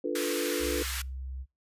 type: chord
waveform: sine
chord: B half-diminished seventh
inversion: first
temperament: equal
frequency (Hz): 293.7 / 349.2 / 440 / 493.9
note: D4 / F4 / A4 / B4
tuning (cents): 0 / 0 / 0 / 0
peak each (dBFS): -34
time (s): 0.04-0.83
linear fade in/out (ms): 5
type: high-pass noise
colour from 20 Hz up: pink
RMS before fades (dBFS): -35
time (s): 0.15-1.02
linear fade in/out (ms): 5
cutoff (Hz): 1300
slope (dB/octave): 24
type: tone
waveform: sine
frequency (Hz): 65.41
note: C2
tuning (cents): 0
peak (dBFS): -35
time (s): 0.59-1.46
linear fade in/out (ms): 50
effects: noise-tail reverb RT60 0.3 s tail -26 dB re dry + resampled to 32000 Hz